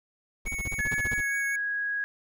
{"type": "noise bursts", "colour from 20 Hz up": "brown", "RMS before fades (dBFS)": -33, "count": 12, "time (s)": [0.45, 1.209], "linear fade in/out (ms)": 5, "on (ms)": 33, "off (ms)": 33}
{"type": "tone with vibrato", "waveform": "square", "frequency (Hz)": 2218, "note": "C#7", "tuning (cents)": 0, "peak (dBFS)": -32, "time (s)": [0.46, 1.56], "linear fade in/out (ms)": 5, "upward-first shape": "sine", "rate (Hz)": 4.7, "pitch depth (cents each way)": 14}
{"type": "tone with pitch glide", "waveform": "sine", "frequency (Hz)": [1704, 1654.5], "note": ["G#6", "G#6"], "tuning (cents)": [44, -7], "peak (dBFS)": -27, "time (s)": [0.79, 2.04], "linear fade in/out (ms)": 0, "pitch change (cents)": -51, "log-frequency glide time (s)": [1.03, 1.32]}
{"effects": []}